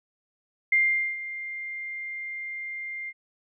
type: tone with ADSR envelope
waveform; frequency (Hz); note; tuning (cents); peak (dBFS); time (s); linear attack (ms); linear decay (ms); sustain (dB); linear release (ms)
sine; 2100; C7; +6; -17; 0.72-3.13; 5; 440; -15; 44
effects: none